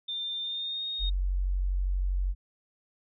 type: tone with pitch glide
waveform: sine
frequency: 3595 to 3715 Hz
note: A7 to A#7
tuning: +36 to -7 cents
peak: -31 dBFS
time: 0.08-1.1 s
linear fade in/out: 10 ms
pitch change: +57 cents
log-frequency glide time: 0.4-0.85 s
type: tone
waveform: sine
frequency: 46.25 Hz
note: F#1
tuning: in tune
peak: -25 dBFS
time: 0.99-2.35 s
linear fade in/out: 50 ms
effects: none